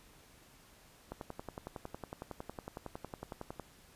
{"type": "click train", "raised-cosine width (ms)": 1, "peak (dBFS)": -27, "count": 28, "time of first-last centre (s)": [1.12, 3.597], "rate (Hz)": 10.9, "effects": ["pink hiss -61 dBFS RMS until 3.95 s", "resampled to 32000 Hz"]}